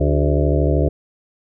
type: harmonic tone with a mistuned harmonic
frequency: 73 Hz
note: D2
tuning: 10 cents flat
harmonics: 1 / 2 / 4 / 5 / 6 / 7 / 8 / 9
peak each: -17 / -20 / -23 / -24 / -25 / -25 / -26 / -27 dBFS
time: 0-0.89 s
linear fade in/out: 10 ms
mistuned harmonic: 6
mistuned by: -80 cents
effects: none